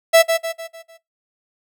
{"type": "tone with echo", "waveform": "45% pulse", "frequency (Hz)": 659.3, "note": "E5", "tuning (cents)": 0, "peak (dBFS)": -7, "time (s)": [0.13, 0.23], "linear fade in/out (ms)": 20, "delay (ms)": 150, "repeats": 5, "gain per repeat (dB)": -7, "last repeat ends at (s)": 0.98, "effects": ["noise-tail reverb RT60 0.2 s tail -22 dB re dry"]}